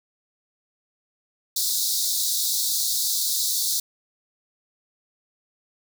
pink high-pass noise, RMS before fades -24 dBFS, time 1.56-3.8 s, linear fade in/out 5 ms, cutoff 3700 Hz, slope 96 dB/octave, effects none

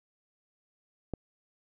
click, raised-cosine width 2 ms, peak -20 dBFS, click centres 1.137 s, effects none

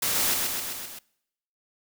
white noise with echo, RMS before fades -26 dBFS, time 0.02-0.34 s, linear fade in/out 5 ms, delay 130 ms, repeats 5, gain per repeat -3 dB, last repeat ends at 0.99 s, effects noise-tail reverb RT60 0.8 s tail -24 dB re dry

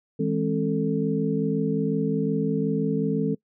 sine tone cluster, 160.7 / 206.3 / 268.8 / 441.9 Hz, E3 / G#3 / C4 / A4, -44 / -11 / +47 / +7 cents, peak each -27 dBFS, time 0.19-3.35 s, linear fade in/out 10 ms, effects noise-tail reverb RT60 0.1 s tail -22 dB re dry

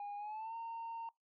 sine tone with pitch glide, 817 to 917.1 Hz, G#5 to A#5, -29 to -29 cents, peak -39 dBFS, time 0-1.09 s, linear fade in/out 2 ms, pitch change +200 cents, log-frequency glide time 0.17-0.55 s, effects noise-tail reverb RT60 0.2 s tail -25 dB re dry + tanh soft clip ceiling -40 dBFS

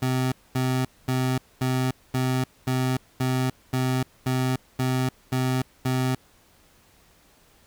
25% pulse tone bursts, 128.9 Hz, C3, 26 cents flat, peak -18 dBFS, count 12, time 0.02-6.15 s, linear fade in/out 5 ms, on 300 ms, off 230 ms, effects pink hiss -58 dBFS RMS until 7.66 s

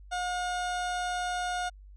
30% pulse tone, 719 Hz, F#5, 50 cents flat, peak -27 dBFS, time 0.11-1.7 s, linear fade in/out 20 ms, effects added 49 Hz sine -47 dBFS peak until 1.96 s + resampled to 22050 Hz

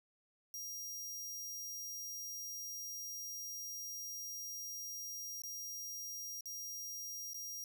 sawtooth tone with dropouts, 5700 Hz, F8, 34 cents sharp, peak -40 dBFS, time 0.54-7.64 s, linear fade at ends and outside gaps 1 ms, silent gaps 5.42-5.436 / 6.408-6.457 / 7.334-7.344 s, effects none

